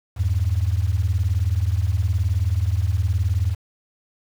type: beating tone pair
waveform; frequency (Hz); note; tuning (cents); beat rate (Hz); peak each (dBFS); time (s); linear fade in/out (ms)
sine; 82.41 / 101.41; E2 / G#2; 0 / -41; 19; -20 / -20; 0.16-3.56; 50
effects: tanh soft clip ceiling -10 dBFS + 7-bit